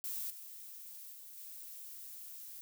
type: noise with level steps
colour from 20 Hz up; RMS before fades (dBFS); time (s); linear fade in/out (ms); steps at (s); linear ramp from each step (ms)
violet; -40 / -50 / -52 / -49; 0.04-2.61; 0; 0.3 / 1.12 / 1.37; 5
effects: none